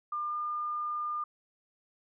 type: tone with pitch glide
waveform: sine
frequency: 1200 to 1207 Hz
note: D6 to D6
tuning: +37 to +47 cents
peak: -31 dBFS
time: 0.12-1.24 s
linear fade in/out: 5 ms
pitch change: +10 cents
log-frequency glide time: 0.28-0.34 s
effects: none